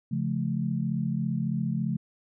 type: chord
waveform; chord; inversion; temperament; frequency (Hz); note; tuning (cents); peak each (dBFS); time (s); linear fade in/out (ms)
sine; Db augmented; none; just; 138.59 / 173.24 / 216.5; Db3 / F3 / A3; 0 / -14 / -28; -30; 0.11-1.97; 10
effects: none